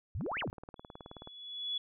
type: exponential two-way sweep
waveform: sine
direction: up then down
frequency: 69.3 to 3169 to 69.3 Hz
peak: -34 dBFS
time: 0.15-0.5 s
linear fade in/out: 0 ms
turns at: 0.4 s
type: click train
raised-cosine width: 1 ms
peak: -32 dBFS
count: 21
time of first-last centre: 0.21-1.274 s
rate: 18.8 Hz
type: tone with exponential growth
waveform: sine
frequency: 3400 Hz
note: G#7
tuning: 40 cents sharp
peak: -31 dBFS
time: 0.76-1.78 s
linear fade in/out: 5 ms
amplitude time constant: 220 ms
effects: none